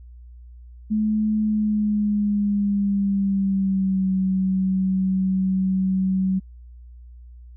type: tone with pitch glide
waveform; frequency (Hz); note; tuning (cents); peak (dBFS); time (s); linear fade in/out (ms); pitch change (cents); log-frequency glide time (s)
sine; 214.5 to 188.9; A3 to F#3; -44 to +36; -18; 0.9-6.4; 20; -220; 1.42-4.1
effects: added 60 Hz sine -40 dBFS peak until 7.56 s